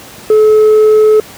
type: tone with tanh clipping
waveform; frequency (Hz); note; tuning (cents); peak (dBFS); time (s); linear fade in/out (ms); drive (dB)
triangle; 430.4; A4; -38; -4; 0.3-1.2; 2; 7
effects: pink hiss -32 dBFS RMS until 1.37 s + high-pass 100 Hz 12 dB/octave